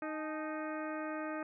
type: harmonic tone with a mistuned harmonic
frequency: 310 Hz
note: D#4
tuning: 6 cents flat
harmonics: 1 / 2 / 3 / 4 / 5 / 6 / 7 / 8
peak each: -40 / -42 / -48 / -45 / -47 / -51 / -56 / -55 dBFS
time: 0.02-1.43 s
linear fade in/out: 2 ms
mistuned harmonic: 3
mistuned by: -120 cents
effects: none